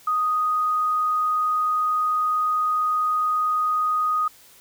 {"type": "tone", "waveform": "sine", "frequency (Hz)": 1244.5, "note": "D#6", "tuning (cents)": 0, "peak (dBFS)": -19, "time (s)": [0.07, 4.28], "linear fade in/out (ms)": 5, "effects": ["white hiss -51 dBFS RMS until 4.6 s"]}